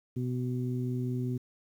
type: harmonic tone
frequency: 125 Hz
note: B2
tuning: 21 cents sharp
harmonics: 1 / 2 / 3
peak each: -31 / -34 / -40 dBFS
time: 0.16-1.38 s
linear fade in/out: 10 ms
effects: 10-bit